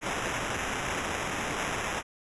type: noise with sample-and-hold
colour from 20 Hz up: violet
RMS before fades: -32 dBFS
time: 0.01-2.03 s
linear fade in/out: 50 ms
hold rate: 4410 Hz
effects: resampled to 24000 Hz